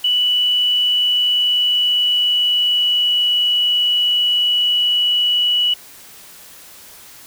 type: tone with pitch glide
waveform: sine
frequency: 2960 to 2941 Hz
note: F#7 to F#7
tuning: 0 to -11 cents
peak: -13 dBFS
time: 0.04-5.74 s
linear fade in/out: 5 ms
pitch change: -11 cents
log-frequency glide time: 0.81-3.31 s
effects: white hiss -41 dBFS RMS until 7.26 s